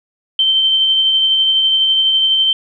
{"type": "tone with tremolo", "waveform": "sine", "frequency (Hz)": 3111, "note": "G7", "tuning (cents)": -14, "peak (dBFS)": -9, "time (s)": [0.39, 2.53], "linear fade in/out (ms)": 2, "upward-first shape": "sine", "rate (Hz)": 12, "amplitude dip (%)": 25, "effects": []}